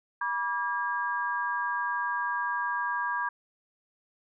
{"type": "tone cluster", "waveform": "sine", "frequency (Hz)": [970, 1162, 1623], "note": ["B5", "D6", "G#6"], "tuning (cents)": [-31, -19, -40], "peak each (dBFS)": [-31, -34, -31], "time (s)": [0.21, 3.29], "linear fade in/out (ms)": 5, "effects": []}